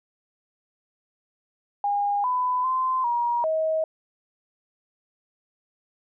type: tone with pitch steps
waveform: sine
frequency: 813 / 1001 / 1034 / 952 / 635 Hz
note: G#5 / B5 / C6 / A#5 / D#5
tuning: -37 / +23 / -21 / +36 / +35 cents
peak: -21 dBFS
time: 1.84-3.84 s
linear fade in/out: 2 ms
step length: 400 ms
effects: none